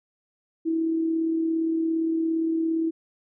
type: tone with amplitude modulation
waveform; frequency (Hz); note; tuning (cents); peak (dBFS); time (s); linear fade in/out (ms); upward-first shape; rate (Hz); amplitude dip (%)
sine; 325.5; E4; -22; -20; 0.65-2.91; 20; sine; 37.4; 35
effects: none